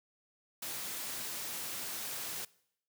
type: noise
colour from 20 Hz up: white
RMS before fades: -40 dBFS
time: 0.62-2.45 s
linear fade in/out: 5 ms
effects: noise-tail reverb RT60 0.7 s tail -22 dB re dry + high-pass 100 Hz 12 dB/octave

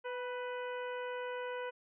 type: harmonic tone with a mistuned harmonic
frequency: 497 Hz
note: B4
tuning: 11 cents sharp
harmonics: 1 / 2 / 3 / 4 / 5 / 6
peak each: -39 / -44 / -46 / -52 / -53 / -55 dBFS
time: 0.04-1.71 s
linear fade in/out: 20 ms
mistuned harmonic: 2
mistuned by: -25 cents
effects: none

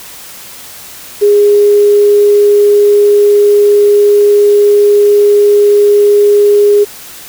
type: tone with quantisation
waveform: sine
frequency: 411.5 Hz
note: G#4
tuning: 16 cents flat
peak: -3 dBFS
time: 1.21-6.85 s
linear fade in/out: 20 ms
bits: 5
effects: white hiss -30 dBFS RMS until 7.28 s

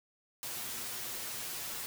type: noise with comb filter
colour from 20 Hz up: white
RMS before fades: -40 dBFS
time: 0.43-1.86 s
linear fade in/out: 0 ms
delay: 8.3 ms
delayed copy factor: +0.8
effects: none

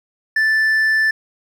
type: tone with hard clipping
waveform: sine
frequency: 1760 Hz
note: A6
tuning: in tune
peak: -14 dBFS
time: 0.36-1.11 s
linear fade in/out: 5 ms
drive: 3 dB
effects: none

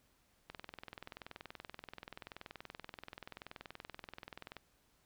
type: click train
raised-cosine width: 0.3 ms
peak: -30 dBFS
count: 86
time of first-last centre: 0.5-4.567 s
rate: 20.9 Hz
effects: pink hiss -73 dBFS RMS until 5.05 s

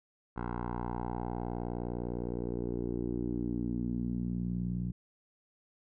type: tone with low-pass filter sweep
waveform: 10% pulse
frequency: 59.7 Hz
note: A#1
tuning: 42 cents sharp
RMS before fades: -35 dBFS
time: 0.36-4.92 s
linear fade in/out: 10 ms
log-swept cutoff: 1200 to 160 Hz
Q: 2.9
effects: none

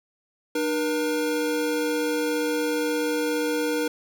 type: tone pair together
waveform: square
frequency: 302.5 / 478.5 Hz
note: D#4 / A#4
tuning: -49 / +45 cents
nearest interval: minor sixth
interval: 794 cents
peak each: -27 / -26 dBFS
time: 0.55-3.88 s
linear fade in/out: 5 ms
effects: none

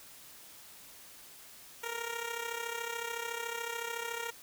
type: tone with amplitude modulation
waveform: 10% pulse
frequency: 466.2 Hz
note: A#4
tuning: in tune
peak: -25 dBFS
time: 1.83-4.31 s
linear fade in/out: 10 ms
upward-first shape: sine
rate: 33.8 Hz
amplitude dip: 65%
effects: white hiss -53 dBFS RMS until 4.42 s

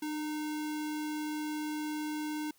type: tone with sample-and-hold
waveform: sine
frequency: 302.9 Hz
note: D#4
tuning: 46 cents flat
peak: -33 dBFS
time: 0.02-2.51 s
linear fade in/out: 5 ms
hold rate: 1225 Hz
effects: white hiss -66 dBFS RMS until 2.58 s

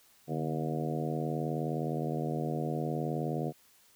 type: harmonic tone with a mistuned harmonic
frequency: 79.4 Hz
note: D#2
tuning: 36 cents sharp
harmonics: 2 / 3 / 4 / 5 / 6 / 7 / 8 / 9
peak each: -34 / -38 / -39 / -40 / -40 / -43 / -44 / -41 dBFS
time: 0.27-3.53 s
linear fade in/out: 50 ms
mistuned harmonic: 2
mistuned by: -110 cents
effects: white hiss -63 dBFS RMS until 3.95 s

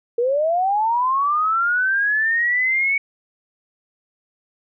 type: linear sweep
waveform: sine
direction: up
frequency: 460 to 2244 Hz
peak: -16 dBFS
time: 0.18-2.98 s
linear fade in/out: 5 ms
effects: none

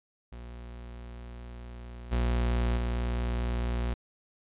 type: tone with level steps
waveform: 40% pulse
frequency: 59.7 Hz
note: A#1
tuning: 42 cents sharp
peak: -40 / -24 / -27 dBFS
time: 0.32-3.94 s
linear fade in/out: 5 ms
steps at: 2.11 / 2.76 s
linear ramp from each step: 20 ms
effects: resampled to 8000 Hz

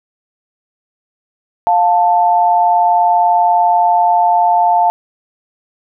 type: tone pair together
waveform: sine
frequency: 704.4 / 884 Hz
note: F5 / A5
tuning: +15 / +8 cents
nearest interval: major third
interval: 393 cents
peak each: -11 dBFS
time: 1.67-4.9 s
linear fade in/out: 0 ms
effects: none

